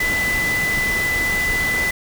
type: tone in noise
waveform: sine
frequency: 2000 Hz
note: B6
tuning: 21 cents sharp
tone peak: -18 dBFS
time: 0-1.91 s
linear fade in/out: 5 ms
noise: pink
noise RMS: -26 dBFS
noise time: 0-1.91 s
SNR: +5 dB
effects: none